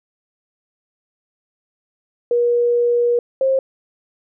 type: tone pair in turn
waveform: sine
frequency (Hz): 478.8 / 532.2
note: A#4 / C5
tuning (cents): +46 / +29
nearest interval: major second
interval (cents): 183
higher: second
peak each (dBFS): -13 / -13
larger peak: neither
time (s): 2.31-3.19 / 3.41-3.59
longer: first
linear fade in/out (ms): 2
effects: none